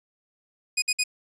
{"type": "tone bursts", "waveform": "15% pulse", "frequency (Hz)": 2487, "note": "D#7", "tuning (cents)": -1, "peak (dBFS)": -14, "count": 3, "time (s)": [0.77, 1.038], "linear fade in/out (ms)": 10, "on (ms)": 52, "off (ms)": 56, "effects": ["resampled to 22050 Hz"]}